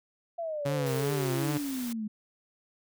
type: exponential sweep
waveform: sine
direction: down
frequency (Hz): 689 to 207.7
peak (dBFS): -31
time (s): 0.38-2.08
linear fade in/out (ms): 10
type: tone with vibrato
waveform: sawtooth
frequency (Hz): 138.9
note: C#3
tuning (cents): +4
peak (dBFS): -25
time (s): 0.65-1.58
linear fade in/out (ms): 10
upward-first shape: triangle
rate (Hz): 2.6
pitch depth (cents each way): 110
type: noise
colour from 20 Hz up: white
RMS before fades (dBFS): -42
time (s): 0.86-1.93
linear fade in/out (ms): 5
effects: none